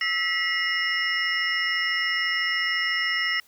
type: tone cluster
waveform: sine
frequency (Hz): 1307 / 1946 / 2120 / 2872 / 5340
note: E6 / B6 / C7 / F7 / E8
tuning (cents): -15 / -26 / +22 / +48 / +22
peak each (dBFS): -34 / -25 / -30 / -30 / -31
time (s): 0.01-3.4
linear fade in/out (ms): 2
effects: white hiss -58 dBFS RMS until 3.47 s